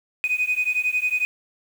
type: beating tone pair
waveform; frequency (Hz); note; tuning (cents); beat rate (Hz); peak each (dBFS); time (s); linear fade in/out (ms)
sine; 2489 / 2500; D#7 / D#7; 0 / +8; 11; -22; 0.24-1.25; 0
effects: tanh soft clip ceiling -15 dBFS + 7-bit